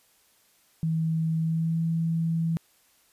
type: tone with pitch glide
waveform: sine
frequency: 161.3 to 164.4 Hz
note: E3 to E3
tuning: -37 to -4 cents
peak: -23 dBFS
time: 0.83-2.57 s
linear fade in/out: 0 ms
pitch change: +33 cents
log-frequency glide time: 1.39-1.8 s
effects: white hiss -63 dBFS RMS until 3.12 s + resampled to 32000 Hz